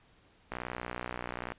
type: click train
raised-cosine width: 0.5 ms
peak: -21 dBFS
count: 62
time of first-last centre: 0.52-1.52 s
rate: 61 Hz
effects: pink hiss -64 dBFS RMS until 1.58 s + resampled to 8000 Hz